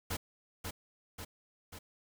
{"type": "noise with echo", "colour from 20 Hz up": "pink", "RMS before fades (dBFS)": -36, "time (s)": [0.1, 0.17], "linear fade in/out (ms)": 10, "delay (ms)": 540, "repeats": 3, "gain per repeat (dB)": -4, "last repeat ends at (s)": 1.79, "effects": []}